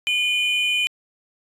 triangle tone pair together, 2439 / 3034 Hz, D#7 / F#7, -35 / +43 cents, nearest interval major third, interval 378 cents, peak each -19 / -21 dBFS, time 0.07-0.87 s, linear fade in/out 0 ms, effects resampled to 32000 Hz

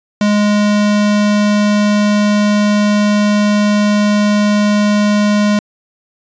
square tone, 207.7 Hz, G#3, in tune, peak -10 dBFS, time 0.21-5.59 s, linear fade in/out 2 ms, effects resampled to 16000 Hz

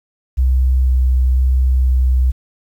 sine tone with vibrato, 63.9 Hz, C2, 40 cents flat, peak -10 dBFS, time 0.37-2.32 s, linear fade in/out 20 ms, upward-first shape square, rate 1 Hz, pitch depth 9 cents each way, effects 8-bit

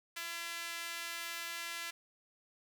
sawtooth tone with high-pass filter, 337.6 Hz, E4, 41 cents sharp, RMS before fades -42 dBFS, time 0.16-1.91 s, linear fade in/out 10 ms, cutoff 1900 Hz, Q 1.1, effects none

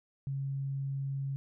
sine tone, 137.1 Hz, C#3, 19 cents flat, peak -32 dBFS, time 0.27-1.36 s, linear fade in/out 0 ms, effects none

